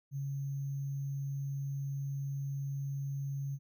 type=tone with sample-and-hold; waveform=sine; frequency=138.59 Hz; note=C#3; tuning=in tune; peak=-34 dBFS; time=0.11-3.59 s; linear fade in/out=50 ms; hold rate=6300 Hz; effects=none